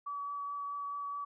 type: tone with vibrato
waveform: sine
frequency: 1142 Hz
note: D6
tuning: 49 cents flat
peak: -36 dBFS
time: 0.06-1.25 s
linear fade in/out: 10 ms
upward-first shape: triangle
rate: 4.7 Hz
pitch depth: 11 cents each way
effects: none